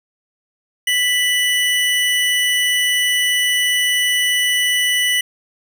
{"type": "tone pair together", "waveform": "square", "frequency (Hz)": [1977, 2962], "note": ["B6", "F#7"], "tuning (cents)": [1, 1], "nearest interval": "perfect fifth", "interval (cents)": 700, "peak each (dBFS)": -18, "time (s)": [0.87, 5.21], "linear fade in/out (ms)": 5, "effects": []}